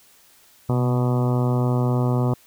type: harmonic tone with a mistuned harmonic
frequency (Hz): 123.47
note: B2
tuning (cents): 0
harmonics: 1 / 2 / 3 / 4 / 5 / 6 / 7 / 8 / 9 / 10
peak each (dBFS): -19 / -25 / -29 / -31 / -33 / -35 / -36 / -37 / -38 / -39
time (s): 0.69-2.34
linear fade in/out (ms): 5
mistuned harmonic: 1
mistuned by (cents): +40
effects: white hiss -54 dBFS RMS until 2.46 s